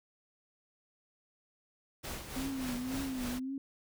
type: noise with tremolo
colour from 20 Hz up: pink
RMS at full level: -40 dBFS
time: 2.03-3.4 s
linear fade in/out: 20 ms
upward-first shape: sine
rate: 3.4 Hz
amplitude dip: 55%
type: tone with vibrato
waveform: sine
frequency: 258.3 Hz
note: C4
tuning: 22 cents flat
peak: -35 dBFS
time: 2.36-3.58 s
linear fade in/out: 2 ms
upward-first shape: triangle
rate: 1.9 Hz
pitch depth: 110 cents each way
effects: none